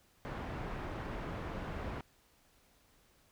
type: low-pass noise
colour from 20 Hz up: pink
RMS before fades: -41 dBFS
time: 0.25-2.01 s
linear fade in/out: 0 ms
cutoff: 1700 Hz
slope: 12 dB/octave
effects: pink hiss -68 dBFS RMS until 3.31 s